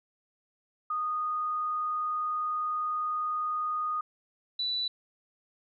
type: tone pair in turn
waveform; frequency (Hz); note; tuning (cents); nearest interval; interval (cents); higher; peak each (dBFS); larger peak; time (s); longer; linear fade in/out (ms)
sine; 1235 / 3964; D#6 / B7; -13 / +6; octave + minor sixth; 2019; second; -28; neither; 0.9-4.01 / 4.59-4.88; first; 5
effects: none

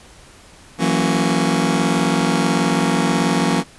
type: chord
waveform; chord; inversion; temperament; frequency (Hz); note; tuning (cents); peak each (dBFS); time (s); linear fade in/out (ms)
sawtooth; F# dominant seventh; third; just; 166.5 / 185 / 231.2 / 277.5; E3 / F#3 / A#3 / C#4; +18 / 0 / -14 / +2; -17; 0.78-3.64; 50
effects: pink hiss -45 dBFS RMS until 3.78 s + resampled to 24000 Hz

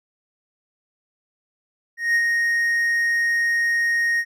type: tone with ADSR envelope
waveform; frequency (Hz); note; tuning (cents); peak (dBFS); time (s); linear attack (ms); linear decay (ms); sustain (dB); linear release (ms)
triangle; 1864.7; A#6; 0; -13; 1.97-4.25; 180; 59; -3; 58
effects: none

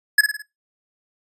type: tone with echo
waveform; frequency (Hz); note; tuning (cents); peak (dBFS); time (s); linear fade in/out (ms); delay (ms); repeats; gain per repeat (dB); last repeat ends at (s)
square; 1699; G#6; +39; -9; 0.18-0.21; 5; 53; 4; -6; 0.422
effects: noise-tail reverb RT60 0.2 s tail -21 dB re dry + resampled to 32000 Hz

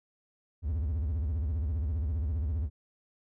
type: tone with vibrato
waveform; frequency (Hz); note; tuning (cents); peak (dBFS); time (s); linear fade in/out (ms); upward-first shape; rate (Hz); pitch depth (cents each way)
triangle; 76.4; D#2; -31; -26; 0.62-2.7; 50; sine; 15; 260
effects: none

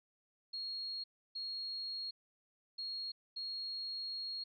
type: tone bursts at uneven times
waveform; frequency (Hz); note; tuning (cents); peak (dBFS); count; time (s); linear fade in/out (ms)
sine; 4287; C8; +41; -39; 4; 0.53-1.04 / 1.35-2.11 / 2.78-3.12 / 3.36-4.44; 10
effects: none

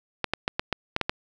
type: clicks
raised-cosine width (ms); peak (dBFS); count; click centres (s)
0.3; -8; 8; 0.243 / 0.336 / 0.479 / 0.595 / 0.727 / 0.964 / 1.013 / 1.095
effects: none

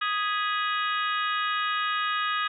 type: harmonic tone with a mistuned harmonic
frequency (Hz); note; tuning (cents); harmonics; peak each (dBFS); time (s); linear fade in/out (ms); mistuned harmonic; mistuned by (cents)
415.3; G#4; 0; 3 / 4 / 5 / 6 / 7 / 8 / 9; -27 / -31 / -37 / -37 / -36 / -39 / -38; 0.01-2.48; 10; 5; -89
effects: none

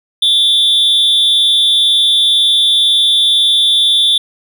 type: tone with amplitude modulation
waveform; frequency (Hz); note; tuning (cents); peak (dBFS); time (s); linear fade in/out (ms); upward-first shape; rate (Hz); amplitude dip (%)
triangle; 3520; A7; 0; -3; 0.22-4.18; 5; sine; 278; 75
effects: none

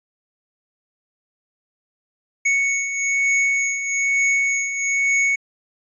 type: beating tone pair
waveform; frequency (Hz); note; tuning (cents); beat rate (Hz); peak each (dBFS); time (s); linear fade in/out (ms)
square; 2217 / 2218.1; C#7 / C#7; 0 / 0; 1.1; -26 / -19; 2.45-5.36; 10
effects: resampled to 22050 Hz

